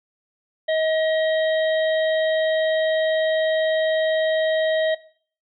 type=harmonic tone; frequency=634 Hz; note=D#5; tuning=32 cents sharp; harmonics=1 / 3 / 5 / 6; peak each=-19 / -29 / -33 / -35 dBFS; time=0.68-4.95 s; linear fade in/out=10 ms; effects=noise-tail reverb RT60 0.5 s tail -18 dB re dry